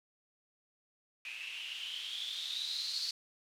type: noise with low-pass filter sweep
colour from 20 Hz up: violet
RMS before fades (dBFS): -40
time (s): 1.25-3.11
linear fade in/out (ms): 2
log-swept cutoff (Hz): 2500 to 4500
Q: 9.9
effects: none